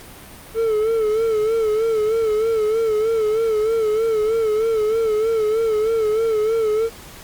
triangle tone with vibrato, 440 Hz, A4, in tune, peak -14 dBFS, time 0.54-6.9 s, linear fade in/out 50 ms, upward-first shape sine, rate 3.2 Hz, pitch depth 64 cents each way, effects pink hiss -40 dBFS RMS until 7.23 s + Opus 48 kbps

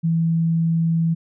sine tone, 164.81 Hz, E3, in tune, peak -16 dBFS, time 0.03-1.15 s, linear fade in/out 20 ms, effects none

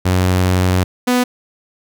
sawtooth tone pair in turn, 91.8 / 248.2 Hz, F#2 / B3, -13 / +9 cents, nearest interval octave + perfect fourth, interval 1722 cents, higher second, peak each -8 dBFS, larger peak neither, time 0.05-0.84 / 1.07-1.24 s, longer first, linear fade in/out 10 ms, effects none

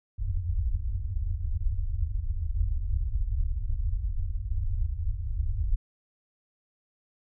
pink low-pass noise, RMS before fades -28 dBFS, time 0.18-5.76 s, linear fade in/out 10 ms, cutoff 100 Hz, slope 96 dB/octave, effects none

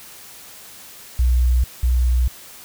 sine tone pair in turn, 61.7 / 61.7 Hz, B1 / B1, -1 / -1 cents, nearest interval unison, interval 0 cents, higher neither, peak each -12 / -13 dBFS, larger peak first, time 1.19-1.64 / 1.83-2.28 s, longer neither, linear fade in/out 5 ms, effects tanh soft clip ceiling -8 dBFS + white hiss -41 dBFS RMS until 2.64 s

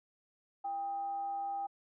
sine tone with frequency modulation, 797 Hz, G5, 28 cents sharp, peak -34 dBFS, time 0.64-1.67 s, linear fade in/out 10 ms, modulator 461 Hz, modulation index 0.2, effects high-pass 400 Hz 12 dB/octave

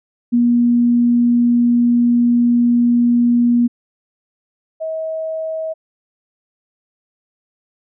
sine tone pair in turn, 239.5 / 639.4 Hz, A#3 / D#5, +47 / +47 cents, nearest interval octave + perfect fourth, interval 1700 cents, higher second, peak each -10 / -20 dBFS, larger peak first, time 0.32-3.68 / 4.8-5.74 s, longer first, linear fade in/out 20 ms, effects none

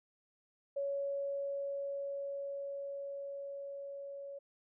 sine tone with level ramp, 559 Hz, C#5, 14 cents sharp, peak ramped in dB -33 to -43 dBFS, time 0.76-4.39 s, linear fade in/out 10 ms, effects none

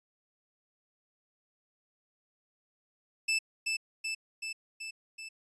sawtooth tone with echo, 2637 Hz, E7, in tune, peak -23 dBFS, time 3.28-3.39 s, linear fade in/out 10 ms, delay 380 ms, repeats 5, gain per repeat -3 dB, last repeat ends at 5.29 s, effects resampled to 22050 Hz

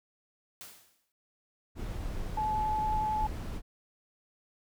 white noise with exponential decay, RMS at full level -44 dBFS, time 0.61-1.12 s, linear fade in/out 0 ms, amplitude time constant 110 ms
brown noise, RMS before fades -36 dBFS, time 1.75-3.62 s, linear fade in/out 50 ms
sine tone with vibrato, 860 Hz, A5, 40 cents flat, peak -28 dBFS, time 2.37-3.27 s, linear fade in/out 5 ms, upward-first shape sine, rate 11 Hz, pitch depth 9 cents each way
effects none

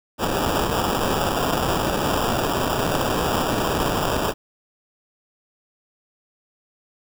white noise with sample-and-hold, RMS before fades -22 dBFS, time 0.18-4.34 s, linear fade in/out 50 ms, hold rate 2100 Hz, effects none

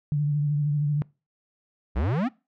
sine tone with vibrato, 146.83 Hz, D3, in tune, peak -21 dBFS, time 0.12-1.02 s, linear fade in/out 0 ms, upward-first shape sine, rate 13 Hz, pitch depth 38 cents each way
square exponential sweep, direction up, 54.9 to 283.8 Hz, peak -23 dBFS, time 1.95-2.29 s, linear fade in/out 20 ms
effects noise-tail reverb RT60 0.3 s tail -24 dB re dry + low-pass 2000 Hz 12 dB/octave

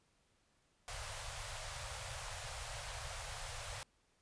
pink band-stop noise, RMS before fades -45 dBFS, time 0.88-3.83 s, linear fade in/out 0 ms, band 130 to 520 Hz, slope 48 dB/octave, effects pink hiss -75 dBFS RMS until 4.21 s + resampled to 22050 Hz

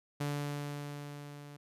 sawtooth tone with level ramp, 144.9 Hz, D3, 23 cents flat, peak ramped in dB -28 to -44 dBFS, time 0.2-1.57 s, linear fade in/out 10 ms, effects resampled to 32000 Hz

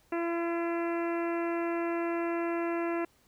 harmonic tone, 338.8 Hz, E4, 48 cents sharp, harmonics 1 / 2 / 3 / 4 / 5 / 6 / 7 / 8, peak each -30 / -36 / -40 / -42 / -44 / -46 / -47 / -48 dBFS, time 0.12-3.05 s, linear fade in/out 5 ms, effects pink hiss -66 dBFS RMS until 3.27 s

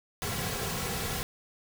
pink noise with comb filter, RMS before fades -33 dBFS, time 0.22-1.23 s, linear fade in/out 0 ms, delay 3.3 ms, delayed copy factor -0.6, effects none

